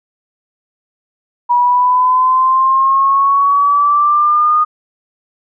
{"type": "exponential sweep", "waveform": "sine", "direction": "up", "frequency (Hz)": [966, 1232], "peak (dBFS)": -8, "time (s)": [1.49, 4.65], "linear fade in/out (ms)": 20, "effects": []}